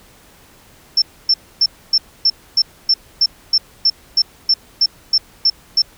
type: tone bursts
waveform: sine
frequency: 5370 Hz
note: E8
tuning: 31 cents sharp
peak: -9 dBFS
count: 16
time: 0.97-5.82 s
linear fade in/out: 5 ms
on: 50 ms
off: 270 ms
effects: pink hiss -47 dBFS RMS until 5.97 s

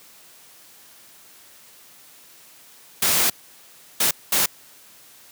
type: noise bursts at uneven times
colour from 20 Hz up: white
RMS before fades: -19 dBFS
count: 3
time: 3.02-3.3 / 4-4.11 / 4.32-4.46 s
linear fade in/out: 5 ms
effects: white hiss -49 dBFS RMS until 5.31 s + high-pass 100 Hz 12 dB/octave

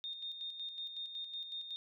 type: tone with tremolo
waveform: sine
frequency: 3664 Hz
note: A#7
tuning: 31 cents flat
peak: -39 dBFS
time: 0.04-1.76 s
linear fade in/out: 0 ms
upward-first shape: square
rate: 5.4 Hz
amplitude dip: 50%
effects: none

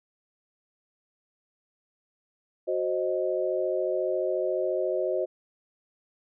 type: chord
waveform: sine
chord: C diminished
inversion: second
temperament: equal with one note detuned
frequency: 370 / 528.1 / 622.3 Hz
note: Gb4 / C5 / Eb5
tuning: 0 / +16 / 0 cents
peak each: -29 dBFS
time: 2.67-5.26 s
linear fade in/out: 20 ms
effects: none

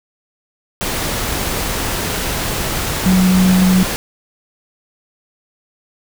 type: tone in noise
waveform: sine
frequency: 185.2 Hz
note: F#3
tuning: 2 cents sharp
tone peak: -9 dBFS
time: 3.06-3.83 s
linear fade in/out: 0 ms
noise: pink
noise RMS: -20 dBFS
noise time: 0.81-3.96 s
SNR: +8 dB
effects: none

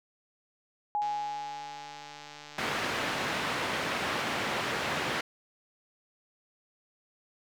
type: tone with exponential decay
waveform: sine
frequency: 833 Hz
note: G#5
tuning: 5 cents sharp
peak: -26 dBFS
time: 0.95-3.12 s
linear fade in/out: 0 ms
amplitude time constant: 470 ms
type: click train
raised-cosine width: 0.2 ms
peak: -29 dBFS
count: 335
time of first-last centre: 1.02-3.277 s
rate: 148 Hz
type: band-pass noise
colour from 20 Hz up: white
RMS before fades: -32 dBFS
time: 2.58-5.21 s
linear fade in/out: 5 ms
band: 110 to 2200 Hz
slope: 12 dB/octave
effects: none

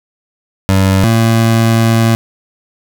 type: tone pair in turn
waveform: 25% pulse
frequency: 96 / 113.74 Hz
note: G2 / A#2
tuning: -36 / -42 cents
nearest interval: minor third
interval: 294 cents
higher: second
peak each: -4 dBFS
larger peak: neither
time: 0.69-1.04 / 1.04-2.15 s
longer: second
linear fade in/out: 0 ms
effects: none

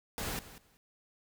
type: noise with echo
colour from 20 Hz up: pink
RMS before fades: -37 dBFS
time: 0.18-0.39 s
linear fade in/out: 0 ms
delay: 190 ms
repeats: 2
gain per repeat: -15 dB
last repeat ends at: 0.77 s
effects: none

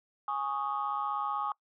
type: chord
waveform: sine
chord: Ab suspended fourth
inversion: none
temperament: equal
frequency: 830.6 / 1108.7 / 1244.5 Hz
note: Ab5 / Db6 / Eb6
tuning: 0 / 0 / 0 cents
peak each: -34 dBFS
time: 0.28-1.52 s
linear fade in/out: 2 ms
effects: noise-tail reverb RT60 0.1 s tail -24 dB re dry + tanh soft clip ceiling -22 dBFS

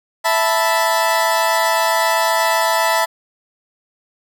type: chord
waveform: 30% pulse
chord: E suspended fourth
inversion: none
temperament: equal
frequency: 659.3 / 880 / 987.8 Hz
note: E5 / A5 / B5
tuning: 0 / 0 / 0 cents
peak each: -16 dBFS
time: 0.24-3.06 s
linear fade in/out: 20 ms
effects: none

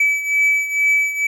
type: beating tone pair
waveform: triangle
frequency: 2296 / 2298.2 Hz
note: D7 / D7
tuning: -40 / -38 cents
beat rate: 2.2 Hz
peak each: -14 / -19 dBFS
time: 0-1.27 s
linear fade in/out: 5 ms
effects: none

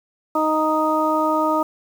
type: harmonic tone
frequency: 311.1 Hz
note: D#4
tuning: in tune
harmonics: 1 / 2 / 3 / 4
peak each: -22 / -22 / -22 / -22 dBFS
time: 0.35-1.63 s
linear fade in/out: 5 ms
effects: 7-bit

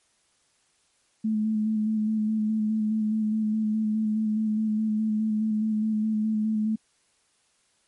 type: tone with vibrato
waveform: sine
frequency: 216.2 Hz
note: A3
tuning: 30 cents flat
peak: -22 dBFS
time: 1.24-6.76 s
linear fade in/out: 10 ms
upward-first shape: square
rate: 4.8 Hz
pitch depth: 19 cents each way
effects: white hiss -67 dBFS RMS until 7.87 s + MP3 48 kbps

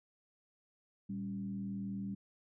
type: tone with frequency modulation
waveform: sine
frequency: 196 Hz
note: G3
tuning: in tune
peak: -37 dBFS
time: 1.09-2.15 s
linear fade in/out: 10 ms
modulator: 81.1 Hz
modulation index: 0.59
effects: none

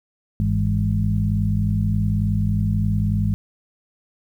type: harmonic tone with a mistuned harmonic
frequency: 51.1 Hz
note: G#1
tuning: 27 cents flat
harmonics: 1 / 2 / 3 / 4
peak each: -25 / -20 / -25 / -24 dBFS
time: 0.4-3.34 s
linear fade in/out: 0 ms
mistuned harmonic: 3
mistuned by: +85 cents
effects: 9-bit

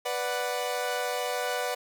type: chord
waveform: sawtooth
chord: B minor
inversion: none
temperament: equal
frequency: 493.9 / 587.3 / 740 Hz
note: B4 / D5 / F#5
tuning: 0 / 0 / 0 cents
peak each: -28 / -30 / -29 dBFS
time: 0.05-1.75 s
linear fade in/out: 10 ms
effects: none

